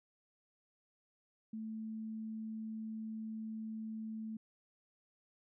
sine tone, 220 Hz, A3, in tune, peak -40 dBFS, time 1.53-4.37 s, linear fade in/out 5 ms, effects none

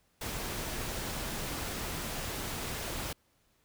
pink noise, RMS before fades -37 dBFS, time 0.21-3.13 s, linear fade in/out 5 ms, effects pink hiss -71 dBFS RMS until 3.64 s

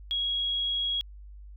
sine tone, 3311 Hz, G#7, 6 cents flat, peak -26 dBFS, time 0.11-1.01 s, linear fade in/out 0 ms, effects added 50 Hz sine -43 dBFS peak until 1.56 s

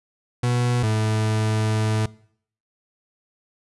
40% pulse tone pair in turn, 122.1 / 108.78 Hz, B2 / A2, -19 / -19 cents, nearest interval major second, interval 200 cents, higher first, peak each -18 dBFS, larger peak neither, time 0.43-0.83 / 0.83-2.06 s, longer second, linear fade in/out 5 ms, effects noise-tail reverb RT60 0.6 s tail -21 dB re dry + resampled to 24000 Hz

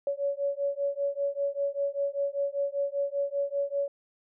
sine beating tone pair, 560 / 565.1 Hz, C#5 / C#5, +18 / +33 cents, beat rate 5.1 Hz, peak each -30 dBFS, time 0.07-3.88 s, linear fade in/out 2 ms, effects none

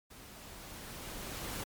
pink noise with level ramp, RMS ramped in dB -53 to -39 dBFS, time 0.1-1.64 s, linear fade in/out 10 ms, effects MP3 96 kbps

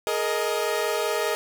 sawtooth chord, Ab suspended second, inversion none, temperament equal with one note detuned, 421.1 / 466.2 / 622.3 Hz, Ab4 / Bb4 / Eb5, +24 / 0 / 0 cents, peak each -24 dBFS, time 0.07-1.35 s, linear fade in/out 0 ms, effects none

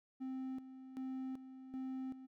triangle tone with tremolo, 261.6 Hz, C4, in tune, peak -38 dBFS, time 0.2-2.27 s, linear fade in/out 20 ms, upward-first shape square, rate 1.3 Hz, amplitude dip 70%, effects none

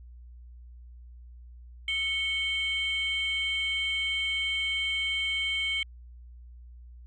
sine tone pair together, 2213 / 3130 Hz, C#7 / G7, -3 / -3 cents, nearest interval tritone, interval 600 cents, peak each -28 dBFS, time 1.88-5.83 s, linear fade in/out 2 ms, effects tanh soft clip ceiling -22 dBFS + added 60 Hz sine -45 dBFS peak until 7.06 s

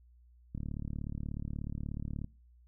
click train, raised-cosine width 5 ms, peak -26 dBFS, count 63, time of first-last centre 0.55-2.244 s, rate 36.6 Hz, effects noise-tail reverb RT60 0.4 s tail -24 dB re dry + added 60 Hz sine -58 dBFS peak until 2.67 s

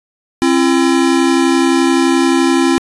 square tone pair together, 267.4 / 339 Hz, C4 / E4, +38 / +49 cents, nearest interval major third, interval 411 cents, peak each -13 dBFS, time 0.42-2.78 s, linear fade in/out 0 ms, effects resampled to 24000 Hz

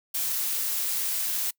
blue noise, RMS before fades -28 dBFS, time 0.14-1.51 s, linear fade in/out 10 ms, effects noise-tail reverb RT60 0.1 s tail -25 dB re dry

